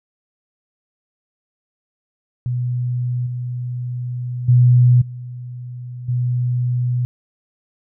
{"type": "tone with level steps", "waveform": "sine", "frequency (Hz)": 123.4, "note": "B2", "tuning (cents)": -1, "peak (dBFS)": [-18, -22, -8, -28, -16], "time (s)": [2.46, 7.05], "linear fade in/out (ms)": 0, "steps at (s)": [3.26, 4.48, 5.01, 6.08], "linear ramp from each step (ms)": 10, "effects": []}